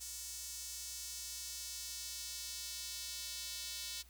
square tone with high-pass filter sweep, 203.4 Hz, G#3, 36 cents flat, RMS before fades -45 dBFS, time 0-4.03 s, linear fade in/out 20 ms, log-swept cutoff 6500 to 4200 Hz, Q 1.5, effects added 60 Hz sine -60 dBFS peak until 4.09 s + white hiss -65 dBFS RMS until 4.09 s

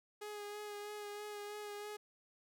sawtooth tone with vibrato, 415.3 Hz, G#4, in tune, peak -40 dBFS, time 0.21-1.97 s, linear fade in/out 10 ms, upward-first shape sine, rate 3.1 Hz, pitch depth 20 cents each way, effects none

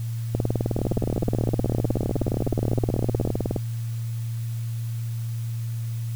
two click trains, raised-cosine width 2 ms, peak -10 / -11 dBFS, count 63 / 41, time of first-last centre 0.35-3.562 / 0.79-3.274 s, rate 19.3 / 16.1 Hz, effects added 115 Hz sine -26 dBFS peak until 6.15 s + white hiss -48 dBFS RMS until 6.15 s

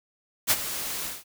white noise with ADSR envelope, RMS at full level -19 dBFS, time 0.47-1.24 s, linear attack 38 ms, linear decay 45 ms, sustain -13 dB, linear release 190 ms, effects none

